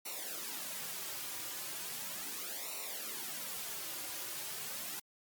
white noise with flanger, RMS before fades -42 dBFS, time 0.05-5 s, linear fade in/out 10 ms, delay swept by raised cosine 0.6 to 4.6 ms, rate 0.37 Hz, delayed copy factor -0.75, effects high-pass 150 Hz 12 dB/octave + Opus 48 kbps

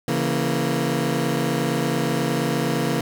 20% pulse chord, A# diminished, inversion first, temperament equal with one note detuned, 138.59 / 167.21 / 233.1 Hz, C#3 / E3 / A#3, 0 / +25 / 0 cents, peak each -20 dBFS, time 0.08-3.01 s, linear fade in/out 2 ms, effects none

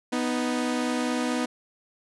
sawtooth tone pair together, 247.2 / 311.4 Hz, B3 / D#4, +2 / +2 cents, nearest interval major third, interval 400 cents, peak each -22 / -26 dBFS, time 0.12-1.46 s, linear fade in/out 10 ms, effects resampled to 24000 Hz

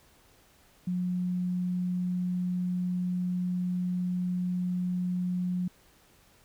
sine tone, 180 Hz, F#3, 47 cents flat, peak -27 dBFS, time 0.87-5.68 s, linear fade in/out 5 ms, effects pink hiss -61 dBFS RMS until 6.44 s

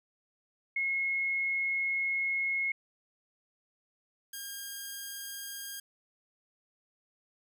sine / 5% pulse tone pair in turn, 2168 / 1615.5 Hz, C#7 / G#6, -39 / -48 cents, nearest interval perfect fourth, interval 509 cents, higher first, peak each -28 dBFS, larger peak neither, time 0.76-2.72 / 4.33-5.8 s, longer first, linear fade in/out 5 ms, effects none

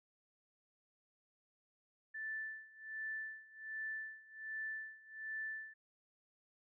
sine tone with tremolo, 1760 Hz, A6, in tune, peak -39 dBFS, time 2.14-5.74 s, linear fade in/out 10 ms, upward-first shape sine, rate 1.3 Hz, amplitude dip 90%, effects none

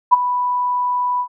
sine tone with ADSR envelope, 987.8 Hz, B5, in tune, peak -3 dBFS, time 0.11-1.28 s, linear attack 23 ms, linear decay 20 ms, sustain -13 dB, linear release 80 ms, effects none

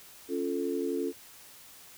sine chord, Db augmented, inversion none, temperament equal, 277.2 / 349.2 / 440 Hz, Db4 / F4 / A4, 0 / 0 / 0 cents, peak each -33 dBFS, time 0.28-1.13 s, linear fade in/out 50 ms, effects white hiss -52 dBFS RMS until 1.97 s

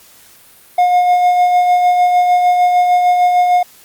triangle tone with tremolo, 717 Hz, F5, 45 cents sharp, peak -5 dBFS, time 0.78-3.63 s, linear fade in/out 5 ms, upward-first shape sine, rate 6.6 Hz, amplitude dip 35%, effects white hiss -44 dBFS RMS until 3.84 s + Opus 48 kbps

